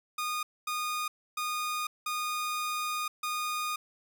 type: tone bursts at uneven times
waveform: sawtooth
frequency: 1228 Hz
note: D#6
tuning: 23 cents flat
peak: -27 dBFS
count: 5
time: 0.18-0.43 / 0.67-1.08 / 1.37-1.87 / 2.06-3.08 / 3.23-3.76 s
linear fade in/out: 5 ms
effects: none